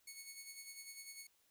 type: tone with tremolo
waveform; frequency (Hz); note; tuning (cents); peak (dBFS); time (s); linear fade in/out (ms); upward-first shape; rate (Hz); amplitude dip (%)
10% pulse; 2207; C#7; -8; -39; 0.07-1.27; 5; sine; 10; 55
effects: white hiss -75 dBFS RMS until 1.5 s